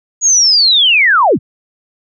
sine linear sweep, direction down, 6810 to 65.9 Hz, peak -6 dBFS, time 0.21-1.39 s, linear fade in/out 50 ms, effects none

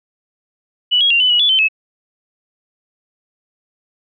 sine tone with pitch steps, 2955 / 3298 / 2775 / 3006 / 2916 / 3440 / 3081 / 2589 Hz, F#7 / G#7 / F7 / F#7 / F#7 / A7 / G7 / E7, -3 / -13 / -12 / +27 / -26 / -40 / -31 / -32 cents, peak -10 dBFS, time 0.91-1.686 s, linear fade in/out 20 ms, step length 97 ms, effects none

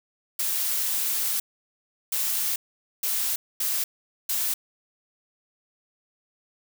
blue noise bursts at uneven times, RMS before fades -26 dBFS, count 5, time 0.39-1.4 / 2.12-2.56 / 3.03-3.36 / 3.6-3.84 / 4.29-4.54 s, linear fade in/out 5 ms, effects none

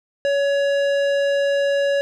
square tone with low-pass filter, 562 Hz, C#5, 24 cents sharp, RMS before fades -19 dBFS, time 0.25-2.01 s, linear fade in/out 0 ms, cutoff 3900 Hz, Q 0.55, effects none

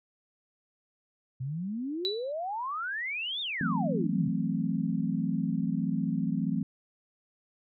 sine exponential two-way sweep, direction up then down, 123.47 to 3719 to 123.47 Hz, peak -31 dBFS, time 1.4-4.29 s, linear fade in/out 10 ms, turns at 3.41 s
sine tone with exponential decay, 3951 Hz, B7, in tune, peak -25 dBFS, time 2.05-2.32 s, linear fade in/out 0 ms, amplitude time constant 57 ms
sine chord, F# half-diminished seventh, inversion third, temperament equal, 164.81 / 185 / 220 / 261.6 Hz, E3 / F#3 / A3 / C4, 0 / 0 / 0 / 0 cents, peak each -32 / -32 / -32 / -33 dBFS, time 3.61-6.63 s, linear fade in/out 2 ms
effects none

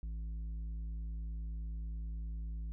sine tone with tanh clipping, 54.8 Hz, A1, 6 cents flat, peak -39 dBFS, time 0.03-2.72 s, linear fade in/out 0 ms, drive 7 dB, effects none

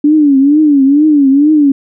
sine tone with vibrato, 288.1 Hz, D4, 33 cents flat, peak -4 dBFS, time 0.04-1.72 s, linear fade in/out 5 ms, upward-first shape triangle, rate 2.2 Hz, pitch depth 150 cents each way, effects none

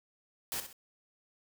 white noise with echo, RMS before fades -36 dBFS, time 0.52-0.6 s, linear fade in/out 0 ms, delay 64 ms, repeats 2, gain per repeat -9 dB, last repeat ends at 0.728 s, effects none

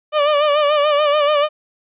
30% pulse tone with vibrato, 591 Hz, D5, 11 cents sharp, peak -10 dBFS, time 0.12-1.49 s, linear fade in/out 50 ms, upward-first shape sine, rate 6.9 Hz, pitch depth 60 cents each way, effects resampled to 8000 Hz

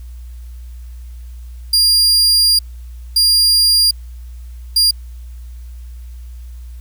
40% pulse tone bursts at uneven times, 4800 Hz, D8, 37 cents sharp, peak -8 dBFS, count 3, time 1.73-2.59 / 3.16-3.91 / 4.76-4.91 s, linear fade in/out 5 ms, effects added 60 Hz sine -29 dBFS peak until 6.8 s + white hiss -53 dBFS RMS until 6.8 s

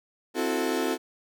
35% pulse chord, F# half-diminished seventh, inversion second, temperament equal with one note detuned, 261.6 / 329.6 / 366.4 / 440 Hz, C4 / E4 / F#4 / A4, 0 / 0 / -17 / 0 cents, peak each -29 dBFS, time 0.34-0.98 s, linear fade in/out 50 ms, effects none

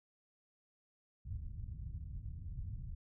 white low-pass noise, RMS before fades -44 dBFS, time 1.25-2.95 s, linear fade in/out 10 ms, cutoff 110 Hz, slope 24 dB/octave, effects none

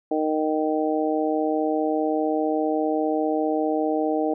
harmonic tone, 155.1 Hz, D#3, 5 cents flat, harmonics 2 / 3 / 4 / 5, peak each -24 / -26 / -27 / -28 dBFS, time 0.11-4.34 s, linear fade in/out 5 ms, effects none

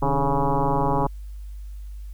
sine tone with frequency modulation, 412.1 Hz, G#4, 13 cents flat, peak -18 dBFS, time 0.02-1.07 s, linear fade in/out 5 ms, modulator 141 Hz, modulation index 4.6, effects added 50 Hz sine -33 dBFS peak until 2.13 s + white hiss -61 dBFS RMS until 2.13 s

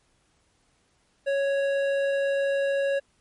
triangle tone with hard clipping, 554.4 Hz, C#5, in tune, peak -24 dBFS, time 1.26-3 s, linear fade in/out 20 ms, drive 14 dB, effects pink hiss -67 dBFS RMS until 3.2 s + MP3 48 kbps

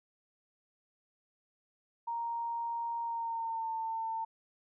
sine tone with pitch glide, 932.3 to 899.5 Hz, A#5 to A5, 0 to +38 cents, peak -33 dBFS, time 2.07-4.25 s, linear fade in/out 10 ms, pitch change -62 cents, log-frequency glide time 3.02-3.69 s, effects none

